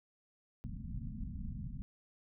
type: low-pass noise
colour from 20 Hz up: pink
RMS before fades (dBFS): -42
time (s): 0.64-1.82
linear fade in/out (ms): 0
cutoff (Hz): 250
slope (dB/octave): 96
effects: none